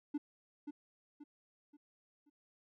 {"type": "tone with echo", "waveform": "triangle", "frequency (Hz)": 293.7, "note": "D4", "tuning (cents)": 0, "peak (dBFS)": -31, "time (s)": [0.14, 0.18], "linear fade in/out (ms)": 10, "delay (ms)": 530, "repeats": 4, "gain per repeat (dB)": -8, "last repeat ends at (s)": 2.3, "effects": ["tanh soft clip ceiling -27 dBFS"]}